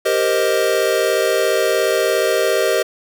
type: chord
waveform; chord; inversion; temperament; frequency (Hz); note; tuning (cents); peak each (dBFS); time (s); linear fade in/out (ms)
square; C minor seventh; second; equal; 392 / 466.2 / 523.3 / 622.3; G4 / Bb4 / C5 / Eb5; 0 / 0 / 0 / 0; -21 / -21 / -22 / -20; 0.05-2.83; 10
effects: none